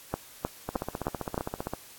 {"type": "two click trains", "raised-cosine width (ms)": 1, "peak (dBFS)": [-13, -17], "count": [5, 17], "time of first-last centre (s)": [[0.14, 1.378], [0.69, 1.736]], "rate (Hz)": [3.23, 15.3], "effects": ["white hiss -50 dBFS RMS until 1.98 s", "AAC 64 kbps"]}